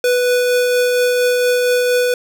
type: tone with tremolo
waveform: square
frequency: 493.9 Hz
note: B4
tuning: in tune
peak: -12 dBFS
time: 0.04-2.14 s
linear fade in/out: 2 ms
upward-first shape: triangle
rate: 4.3 Hz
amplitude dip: 25%
effects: none